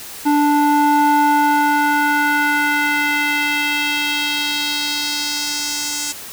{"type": "tone with band-pass filter sweep", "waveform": "square", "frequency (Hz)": 293.2, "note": "D4", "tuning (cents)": -3, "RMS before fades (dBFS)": -17, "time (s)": [0.25, 6.13], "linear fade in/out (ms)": 20, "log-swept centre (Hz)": [610, 7000], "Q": 1.9, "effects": ["white hiss -33 dBFS RMS until 6.32 s"]}